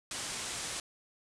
white low-pass noise, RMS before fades -39 dBFS, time 0.11-0.8 s, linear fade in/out 2 ms, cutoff 9500 Hz, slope 48 dB/octave, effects none

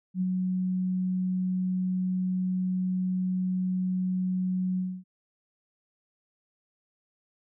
sine tone with ADSR envelope, 184.4 Hz, F#3, 6 cents flat, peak -23 dBFS, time 0.14-5.04 s, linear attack 71 ms, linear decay 34 ms, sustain -2 dB, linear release 260 ms, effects none

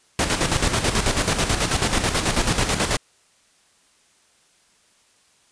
pink noise with tremolo, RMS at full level -19 dBFS, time 0.19-2.97 s, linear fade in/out 2 ms, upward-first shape square, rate 9.2 Hz, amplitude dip 55%, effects white hiss -59 dBFS RMS until 5.51 s + resampled to 22050 Hz

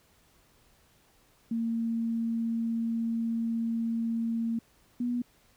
sine tone pair in turn, 229.1 / 242.7 Hz, A#3 / B3, -30 / -30 cents, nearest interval minor second, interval 100 cents, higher second, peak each -27 dBFS, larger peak neither, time 1.51-4.59 / 5-5.22 s, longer first, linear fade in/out 5 ms, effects pink hiss -64 dBFS RMS until 5.56 s

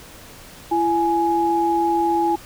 sine tone pair together, 337.6 / 835.6 Hz, E4 / G#5, +41 / +10 cents, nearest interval octave + major third, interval 1569 cents, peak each -20 / -18 dBFS, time 0.71-2.36 s, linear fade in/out 10 ms, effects pink hiss -42 dBFS RMS until 2.45 s

